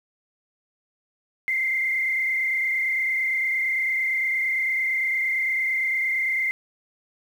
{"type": "tone with frequency modulation", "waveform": "sine", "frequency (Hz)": 2090, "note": "C7", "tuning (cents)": -2, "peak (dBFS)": -21, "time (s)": [1.48, 6.51], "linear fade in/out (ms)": 0, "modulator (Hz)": 28.8, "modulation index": 1.8, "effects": ["8-bit"]}